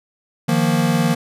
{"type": "chord", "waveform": "square", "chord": "Eb suspended second", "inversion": "none", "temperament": "equal", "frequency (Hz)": [155.56, 174.61, 233.1], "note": ["Eb3", "F3", "Bb3"], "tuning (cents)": [0, 0, 0], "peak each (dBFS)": -20, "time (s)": [0.48, 1.15], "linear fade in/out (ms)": 10, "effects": ["resampled to 32000 Hz"]}